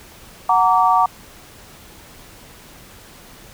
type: chord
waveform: sine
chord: Gb augmented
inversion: none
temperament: just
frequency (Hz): 740 / 925 / 1156.2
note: Gb5 / Bb5 / D6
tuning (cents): 0 / -14 / -27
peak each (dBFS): -16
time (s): 0.49-1.06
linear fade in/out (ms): 5
effects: pink hiss -43 dBFS RMS until 3.53 s